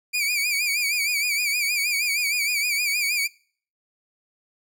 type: tone with vibrato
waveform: sawtooth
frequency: 2349 Hz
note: D7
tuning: in tune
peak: -18 dBFS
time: 0.13-3.28 s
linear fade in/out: 20 ms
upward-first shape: sine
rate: 6.4 Hz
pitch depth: 92 cents each way
effects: noise-tail reverb RT60 0.5 s tail -24 dB re dry